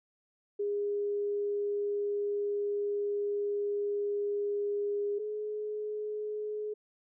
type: tone pair in turn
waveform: sine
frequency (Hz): 409 / 423.2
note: G#4 / G#4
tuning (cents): -26 / +33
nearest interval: minor second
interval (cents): 59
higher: second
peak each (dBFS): -29 / -33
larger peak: first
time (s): 0.59-5.19 / 5.19-6.74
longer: first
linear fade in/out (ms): 10
effects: none